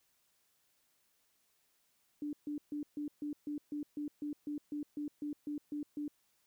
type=tone bursts; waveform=sine; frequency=294.6 Hz; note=D4; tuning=6 cents sharp; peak=-36 dBFS; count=16; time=2.22-6.08 s; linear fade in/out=2 ms; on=110 ms; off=140 ms; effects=white hiss -75 dBFS RMS until 6.46 s